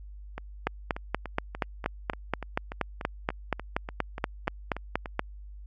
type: two click trains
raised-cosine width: 0.5 ms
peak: -10 / -20 dBFS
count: 20 / 17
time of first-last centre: 0.67-5.194 / 0.38-5.058 s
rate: 4.2 / 3.42 Hz
effects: added 50 Hz sine -41 dBFS peak until 5.66 s + MP3 64 kbps